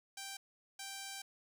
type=tone bursts at uneven times; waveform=5% pulse; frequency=784 Hz; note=G5; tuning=in tune; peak=-32 dBFS; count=2; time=0.17-0.37 / 0.79-1.22 s; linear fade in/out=5 ms; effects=none